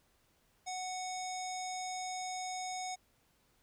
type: tone with low-pass filter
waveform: square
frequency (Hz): 740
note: F#5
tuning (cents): 0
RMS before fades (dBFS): -40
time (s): 0.66-2.96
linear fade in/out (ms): 20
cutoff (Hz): 6900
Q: 4.2
effects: pink hiss -72 dBFS RMS until 3.62 s